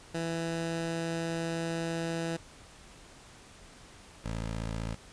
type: tone pair in turn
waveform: 15% pulse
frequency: 165.8 / 55.48 Hz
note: E3 / A1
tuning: +10 / +15 cents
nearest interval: octave + perfect fifth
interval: 1895 cents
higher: first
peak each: -25 / -27 dBFS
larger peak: first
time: 0.14-2.37 / 4.24-4.95 s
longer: first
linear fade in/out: 10 ms
effects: pink hiss -53 dBFS RMS until 5.12 s + resampled to 22050 Hz